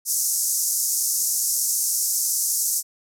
pink band-pass noise, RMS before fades -23 dBFS, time 0.05-2.83 s, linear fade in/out 50 ms, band 5600 to 14000 Hz, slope 48 dB/octave, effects none

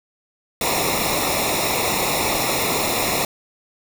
pink noise with comb filter, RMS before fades -21 dBFS, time 0.61-3.25 s, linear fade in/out 2 ms, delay 0.64 ms, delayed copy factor -0.85, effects none

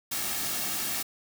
white noise with comb filter, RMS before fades -31 dBFS, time 0.11-1.03 s, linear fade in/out 10 ms, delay 2 ms, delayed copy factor -0.5, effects none

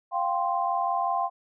sine chord, F suspended second, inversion none, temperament equal, 698.5 / 784 / 1046.5 Hz, F5 / G5 / C6, 0 / 0 / 0 cents, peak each -28 dBFS, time 0.11-1.3 s, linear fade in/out 50 ms, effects none

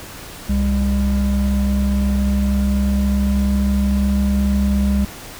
triangle tone pair together, 67 / 201.1 Hz, C2 / G3, +42 / +44 cents, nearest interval octave + perfect fifth, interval 1902 cents, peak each -15 dBFS, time 0.49-5.05 s, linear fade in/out 5 ms, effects pink hiss -35 dBFS RMS until 5.39 s

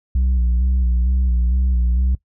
sine tone with vibrato, 61.74 Hz, B1, in tune, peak -11 dBFS, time 0.15-2.15 s, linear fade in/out 5 ms, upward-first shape square, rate 2.2 Hz, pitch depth 47 cents each way, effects noise-tail reverb RT60 0.1 s tail -20 dB re dry + tanh soft clip ceiling -13 dBFS

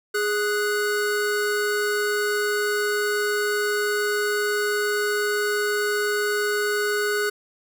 square tone pair together, 415.3 / 1480 Hz, G#4 / F#6, 0 / 0 cents, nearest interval octave + minor seventh, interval 2200 cents, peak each -24 / -26 dBFS, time 0.14-7.3 s, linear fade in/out 10 ms, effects none

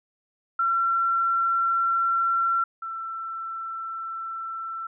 sine tone pair in turn, 1358 / 1339.3 Hz, F6 / E6, -49 / +27 cents, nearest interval unison, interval 24 cents, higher first, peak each -20 / -30 dBFS, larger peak first, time 0.59-2.64 / 2.82-4.87 s, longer neither, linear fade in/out 5 ms, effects none

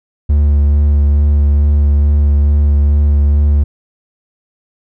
triangle tone with vibrato, 72.6 Hz, D2, 19 cents flat, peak -5 dBFS, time 0.29-3.64 s, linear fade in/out 10 ms, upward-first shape sine, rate 2.3 Hz, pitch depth 16 cents each way, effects none

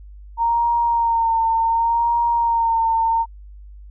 sine tone with vibrato, 923 Hz, A#5, 17 cents flat, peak -15 dBFS, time 0.37-3.26 s, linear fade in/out 50 ms, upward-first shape sine, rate 0.68 Hz, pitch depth 33 cents each way, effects added 50 Hz sine -37 dBFS peak until 3.9 s

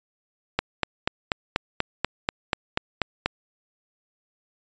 click train, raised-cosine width 0.3 ms, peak -5 dBFS, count 12, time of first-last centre 0.59-3.26 s, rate 4.12 Hz, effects resampled to 16000 Hz

